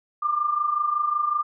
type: tone pair together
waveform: sine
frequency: 1175 / 1200.4 Hz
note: D6 / D6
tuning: +1 / +38 cents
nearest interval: unison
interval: 37 cents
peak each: -27 / -22 dBFS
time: 0.22-1.43 s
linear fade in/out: 10 ms
effects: none